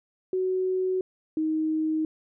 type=tone pair in turn; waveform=sine; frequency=372.5 / 313.8 Hz; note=F#4 / D#4; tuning=+12 / +15 cents; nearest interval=minor third; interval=297 cents; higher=first; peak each=-23 dBFS; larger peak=neither; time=0.33-1.01 / 1.37-2.05 s; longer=neither; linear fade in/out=2 ms; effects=none